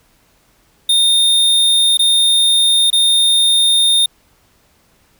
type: tone with dropouts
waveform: square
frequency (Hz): 3650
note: A#7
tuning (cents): -37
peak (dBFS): -10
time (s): 0.89-4.06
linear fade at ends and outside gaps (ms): 5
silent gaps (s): 1.973-1.992 / 2.903-2.928
effects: pink hiss -55 dBFS RMS until 5.19 s